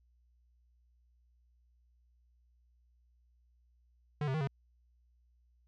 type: tone with pitch steps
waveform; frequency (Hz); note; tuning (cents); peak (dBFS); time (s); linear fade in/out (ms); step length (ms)
square; 148.6 / 132.6 / 156.9 / 137.6; D3 / C3 / D#3 / C#3; +21 / +23 / +15 / -12; -32; 4.21-4.474; 2; 66
effects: added 60 Hz sine -66 dBFS peak until 5.67 s + low-pass 3000 Hz 12 dB/octave